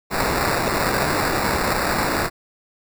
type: noise with sample-and-hold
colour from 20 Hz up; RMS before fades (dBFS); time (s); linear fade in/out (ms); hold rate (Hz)
white; -21; 0.1-2.3; 50; 3150
effects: none